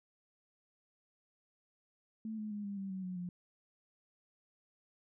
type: tone with pitch steps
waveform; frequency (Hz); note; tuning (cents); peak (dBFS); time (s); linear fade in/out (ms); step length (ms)
sine; 220 / 213.4 / 206.9 / 200.7 / 194.64 / 188.78 / 183.08 / 177.56; A3 / G#3 / G#3 / G3 / G3 / F#3 / F#3 / F3; 0 / +47 / -6 / +41 / -12 / +35 / -18 / +29; -38; 2.25-3.29; 2; 130
effects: none